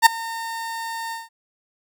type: tone with ADSR envelope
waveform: 30% pulse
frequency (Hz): 912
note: A#5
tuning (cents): -38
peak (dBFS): -3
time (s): 0.02-1.29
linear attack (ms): 40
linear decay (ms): 10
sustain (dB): -22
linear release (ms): 170
effects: none